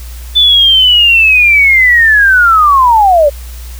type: linear sweep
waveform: sine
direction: down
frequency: 3520 to 550 Hz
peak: -3 dBFS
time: 0.35-3.3 s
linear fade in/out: 20 ms
effects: added 60 Hz sine -23 dBFS peak until 3.79 s + white hiss -35 dBFS RMS until 3.79 s